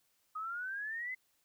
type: exponential sweep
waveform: sine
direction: up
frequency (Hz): 1244.5 to 2065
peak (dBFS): -37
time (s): 0.35-1.15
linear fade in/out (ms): 10
effects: white hiss -75 dBFS RMS until 1.44 s